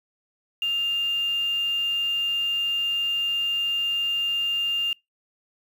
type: tone with quantisation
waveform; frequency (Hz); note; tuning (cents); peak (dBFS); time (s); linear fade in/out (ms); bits
sine; 2803; F7; +6; -22; 0.62-4.93; 2; 7
effects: noise-tail reverb RT60 0.2 s tail -26 dB re dry